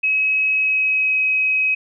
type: tone with pitch glide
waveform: sine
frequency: 2557 to 2539 Hz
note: D#7 to D#7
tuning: +47 to +34 cents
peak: -15 dBFS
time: 0.03-1.75 s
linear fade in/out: 10 ms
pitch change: -13 cents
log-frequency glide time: 0.54-1.19 s
effects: none